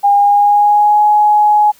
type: tone with pitch glide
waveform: sine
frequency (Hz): 810 to 839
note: G#5 to G#5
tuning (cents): -43 to +17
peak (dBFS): -6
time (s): 0.03-1.72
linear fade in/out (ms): 20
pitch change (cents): +60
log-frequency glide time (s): 0.15-1.02
effects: white hiss -47 dBFS RMS until 1.79 s